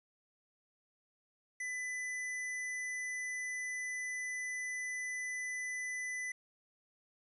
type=tone; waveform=square; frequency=2000 Hz; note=B6; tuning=21 cents sharp; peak=-38 dBFS; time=1.6-6.32 s; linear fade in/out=5 ms; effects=resampled to 24000 Hz + 11-bit